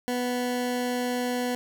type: tone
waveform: 20% pulse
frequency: 246.9 Hz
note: B3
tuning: in tune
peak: -21 dBFS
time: 0.08-1.55 s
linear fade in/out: 0 ms
effects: none